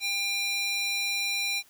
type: tone with high-pass filter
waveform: square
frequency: 799 Hz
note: G5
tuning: 33 cents sharp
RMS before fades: -29 dBFS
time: 0-1.63 s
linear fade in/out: 50 ms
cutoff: 3000 Hz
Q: 3.9
effects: white hiss -59 dBFS RMS until 1.69 s